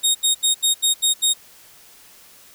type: tone bursts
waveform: 20% pulse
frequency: 3729 Hz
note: A#7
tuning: in tune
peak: -9 dBFS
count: 7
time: 0.03-1.338 s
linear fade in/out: 20 ms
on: 120 ms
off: 78 ms
effects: white hiss -48 dBFS RMS until 2.54 s